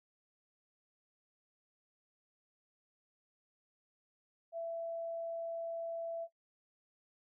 sine tone, 667 Hz, E5, 20 cents sharp, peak -37 dBFS, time 4.52-6.28 s, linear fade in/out 50 ms, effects noise-tail reverb RT60 0.1 s tail -17 dB re dry

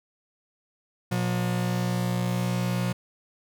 45% pulse tone pair together, 119.83 / 179.7 Hz, A#2 / F3, +48 / +50 cents, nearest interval perfect fifth, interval 702 cents, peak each -27 dBFS, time 1.11-2.93 s, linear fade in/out 10 ms, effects none

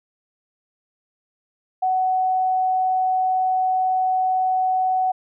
sine tone, 747 Hz, F#5, 16 cents sharp, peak -17 dBFS, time 1.82-5.12 s, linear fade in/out 10 ms, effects none

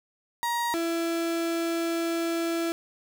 35% pulse tone pair in turn, 945 / 334.1 Hz, A#5 / E4, +23 / +23 cents, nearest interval octave + tritone, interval 1800 cents, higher first, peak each -24 dBFS, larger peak neither, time 0.43-0.74 / 0.74-2.72 s, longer second, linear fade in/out 0 ms, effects none

